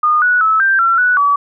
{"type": "tone with pitch steps", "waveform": "sine", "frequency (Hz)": [1223, 1470, 1302, 1574, 1356, 1478, 1143], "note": ["D#6", "F#6", "E6", "G6", "E6", "F#6", "D6"], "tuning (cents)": [-30, -12, -22, 7, 49, -2, -47], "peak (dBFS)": -9, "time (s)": [0.03, 1.36], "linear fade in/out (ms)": 5, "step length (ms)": 190, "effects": []}